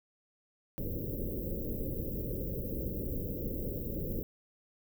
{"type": "band-stop noise", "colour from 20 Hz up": "pink", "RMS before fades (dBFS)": -36, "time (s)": [0.78, 4.23], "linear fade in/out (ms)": 0, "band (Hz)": [570, 14000], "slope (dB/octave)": 96, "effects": []}